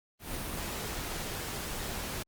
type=noise with ADSR envelope; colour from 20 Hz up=pink; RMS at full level=-35 dBFS; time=0.19-2.23 s; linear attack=160 ms; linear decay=4 ms; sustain=-2 dB; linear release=7 ms; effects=Opus 32 kbps